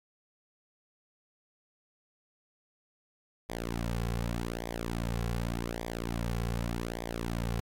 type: tone with flanger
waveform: sawtooth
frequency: 57.9 Hz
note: A#1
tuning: 11 cents flat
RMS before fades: -34 dBFS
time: 3.49-7.6 s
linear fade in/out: 0 ms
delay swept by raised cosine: 0.71 to 3.31 ms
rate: 0.85 Hz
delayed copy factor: -0.85
effects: AAC 64 kbps